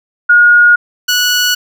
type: tone pair in turn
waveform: sine / 15% pulse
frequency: 1437 / 1470.6 Hz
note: F6 / F#6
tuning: +49 / -11 cents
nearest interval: unison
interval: 40 cents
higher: second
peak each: -3 dBFS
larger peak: neither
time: 0.29-0.76 / 1.08-1.55 s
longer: neither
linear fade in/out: 10 ms
effects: none